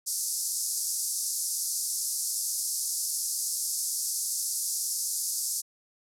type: band-pass noise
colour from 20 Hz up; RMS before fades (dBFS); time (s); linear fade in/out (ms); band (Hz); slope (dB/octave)
white; -31; 0.06-5.62; 20; 4900 to 12000; 48
effects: none